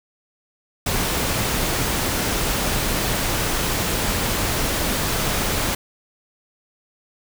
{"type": "noise", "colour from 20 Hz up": "pink", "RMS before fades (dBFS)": -22, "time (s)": [0.86, 5.75], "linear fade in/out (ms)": 5, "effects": []}